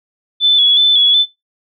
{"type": "tone with vibrato", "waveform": "sine", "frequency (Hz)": 3447, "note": "A7", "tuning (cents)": -36, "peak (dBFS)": -7, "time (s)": [0.4, 1.26], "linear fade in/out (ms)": 50, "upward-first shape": "square", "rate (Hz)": 2.7, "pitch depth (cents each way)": 35, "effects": ["noise-tail reverb RT60 0.2 s tail -21 dB re dry"]}